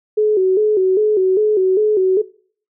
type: tone with vibrato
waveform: sine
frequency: 400 Hz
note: G4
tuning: 35 cents sharp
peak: -11 dBFS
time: 0.17-2.22 s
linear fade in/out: 10 ms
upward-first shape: square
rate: 2.5 Hz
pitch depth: 110 cents each way
effects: noise-tail reverb RT60 0.5 s tail -21 dB re dry